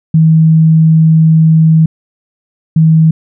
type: tone pair in turn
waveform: sine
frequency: 160 / 160 Hz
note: D#3 / D#3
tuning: +49 / +49 cents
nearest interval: unison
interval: 0 cents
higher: neither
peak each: -3 dBFS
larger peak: neither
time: 0.14-1.86 / 2.76-3.11 s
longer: first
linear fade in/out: 5 ms
effects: none